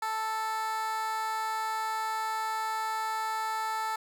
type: tone with high-pass filter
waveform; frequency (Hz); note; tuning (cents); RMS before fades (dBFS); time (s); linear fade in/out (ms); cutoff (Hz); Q
15% pulse; 440; A4; 0; -32; 0.02-3.96; 5; 970; 3.2
effects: none